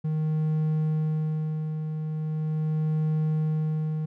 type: tone with tremolo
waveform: triangle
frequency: 155.56 Hz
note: D#3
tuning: in tune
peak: -20 dBFS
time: 0.04-4.06 s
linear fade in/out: 10 ms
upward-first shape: sine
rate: 0.4 Hz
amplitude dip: 50%
effects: none